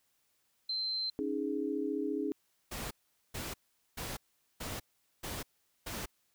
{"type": "tone", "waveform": "sine", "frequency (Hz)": 4106, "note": "C8", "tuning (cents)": -33, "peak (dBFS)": -32, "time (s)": [0.69, 1.1], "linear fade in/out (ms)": 5}
{"type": "chord", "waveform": "sine", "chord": "C# suspended second", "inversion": "none", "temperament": "just", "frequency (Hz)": [277.2, 311.8, 415.8], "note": ["C#4", "D#4", "G#4"], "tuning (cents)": [0, 4, 2], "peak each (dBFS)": -36, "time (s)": [1.19, 2.32], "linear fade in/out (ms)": 0}
{"type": "noise bursts", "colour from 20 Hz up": "pink", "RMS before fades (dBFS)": -40, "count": 6, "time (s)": [2.71, 6.06], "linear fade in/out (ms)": 10, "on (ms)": 200, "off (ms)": 430}
{"effects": ["white hiss -75 dBFS RMS until 6.34 s"]}